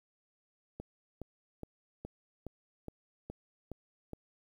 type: click train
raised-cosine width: 2 ms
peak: -28 dBFS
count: 9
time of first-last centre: 0.8-4.133 s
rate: 2.4 Hz
effects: 10-bit